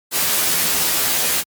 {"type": "noise with comb filter", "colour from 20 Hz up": "white", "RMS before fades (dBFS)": -18, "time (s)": [0.11, 1.44], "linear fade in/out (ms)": 50, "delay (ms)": 12, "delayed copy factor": 1, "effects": ["high-pass 100 Hz 12 dB/octave", "MP3 96 kbps"]}